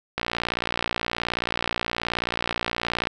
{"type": "click train", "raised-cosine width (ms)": 0.3, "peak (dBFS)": -8, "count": 171, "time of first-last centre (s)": [0.18, 3.071], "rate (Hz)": 58.8, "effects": []}